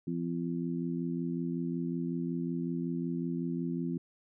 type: harmonic tone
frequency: 85.4 Hz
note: F2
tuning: 38 cents flat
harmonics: 2 / 3 / 4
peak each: -34 / -35 / -39 dBFS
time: 0.07-3.98 s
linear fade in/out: 5 ms
effects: none